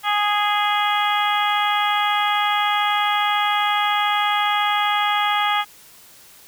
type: harmonic tone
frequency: 414.4 Hz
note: G#4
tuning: 4 cents flat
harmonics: 2 / 3 / 4 / 5 / 6 / 7 / 8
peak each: -21 / -22 / -28 / -26 / -32 / -31 / -26 dBFS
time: 0.03-5.65 s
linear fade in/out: 50 ms
effects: white hiss -47 dBFS RMS until 6.47 s